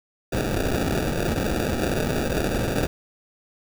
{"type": "noise with sample-and-hold", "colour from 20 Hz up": "white", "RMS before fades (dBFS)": -24, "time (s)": [0.32, 2.87], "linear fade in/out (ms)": 5, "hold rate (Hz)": 1050, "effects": []}